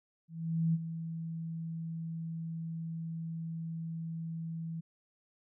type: tone with ADSR envelope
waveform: sine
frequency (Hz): 163.9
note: E3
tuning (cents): -10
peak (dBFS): -25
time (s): 0.28-4.81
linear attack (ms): 460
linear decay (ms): 35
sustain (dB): -11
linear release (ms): 13
effects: none